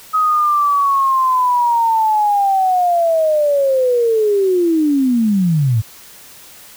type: linear sweep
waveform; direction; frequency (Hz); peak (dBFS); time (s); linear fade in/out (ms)
sine; down; 1269 to 103.1; -11; 0.13-5.82; 20
effects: white hiss -40 dBFS RMS until 6.76 s